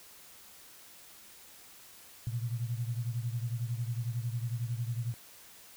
sine beating tone pair, 115.8 / 126.8 Hz, A#2 / B2, -11 / +46 cents, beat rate 11 Hz, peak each -33 / -37 dBFS, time 2.27-5.14 s, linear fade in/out 0 ms, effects white hiss -54 dBFS RMS until 5.76 s

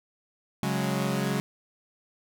sawtooth chord, C# suspended fourth, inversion none, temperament equal with one note detuned, 138.59 / 184.36 / 207.7 Hz, C#3 / F#3 / G#3, 0 / -6 / 0 cents, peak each -26 dBFS, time 0.63-1.4 s, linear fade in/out 0 ms, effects none

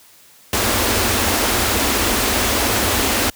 pink band-stop noise, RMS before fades -17 dBFS, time 0.53-3.3 s, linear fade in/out 2 ms, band 110 to 200 Hz, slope 96 dB/octave, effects white hiss -48 dBFS RMS until 3.35 s + high-pass 60 Hz 12 dB/octave

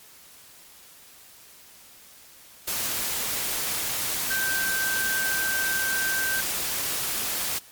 sine tone in noise, 1557 Hz, G6, 12 cents flat, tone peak -25 dBFS, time 4.3-6.41 s, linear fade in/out 10 ms, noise white, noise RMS -28 dBFS, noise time 2.67-7.59 s, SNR 0 dB, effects white hiss -50 dBFS RMS until 7.71 s + MP3 96 kbps

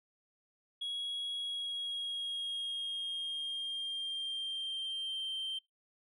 sine tone with pitch glide, 3322 to 3136 Hz, G#7 to G7, 0 to 0 cents, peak -33 dBFS, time 0.81-5.59 s, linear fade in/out 10 ms, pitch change -100 cents, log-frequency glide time 1.36-5.3 s, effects noise-tail reverb RT60 0.2 s tail -26 dB re dry + tanh soft clip ceiling -34 dBFS

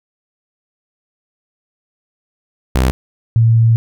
sawtooth / sine tone pair in turn, 64.1 / 114.21 Hz, C2 / A#2, -35 / -35 cents, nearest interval minor seventh, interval 1000 cents, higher second, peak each -7 / -7 dBFS, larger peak neither, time 2.75-2.91 / 3.36-3.76 s, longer second, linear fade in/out 0 ms, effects none

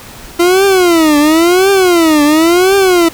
40% pulse tone with vibrato, 340 Hz, F4, 46 cents flat, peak -5 dBFS, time 0.39-3.09 s, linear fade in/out 10 ms, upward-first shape triangle, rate 0.95 Hz, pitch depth 280 cents each way, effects pink hiss -32 dBFS RMS until 3.13 s

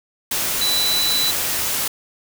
sine tone in noise, 3974 Hz, B7, 10 cents sharp, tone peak -18 dBFS, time 0.61-1.31 s, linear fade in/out 5 ms, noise white, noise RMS -22 dBFS, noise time 0.31-1.88 s, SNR +1 dB, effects none

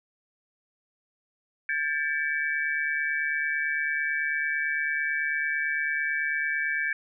sine tone cluster, 1604 / 1753 / 2284 Hz, G6 / A6 / D7, +39 / -7 / -49 cents, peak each -29 / -29 / -31 dBFS, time 1.69-6.93 s, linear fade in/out 2 ms, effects none

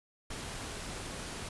pink noise, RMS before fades -41 dBFS, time 0.3-1.49 s, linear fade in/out 5 ms, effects resampled to 24000 Hz

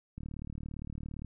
click train, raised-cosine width 5 ms, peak -29 dBFS, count 41, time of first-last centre 0.18-1.247 s, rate 37.5 Hz, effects none

